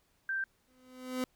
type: tone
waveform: sine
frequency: 1568 Hz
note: G6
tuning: in tune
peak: -31 dBFS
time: 0.29-0.44 s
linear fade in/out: 2 ms
type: tone with exponential growth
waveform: 30% pulse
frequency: 255 Hz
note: C4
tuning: 44 cents flat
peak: -27 dBFS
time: 0.68-1.24 s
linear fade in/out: 0 ms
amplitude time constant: 120 ms
effects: pink hiss -72 dBFS RMS until 1.35 s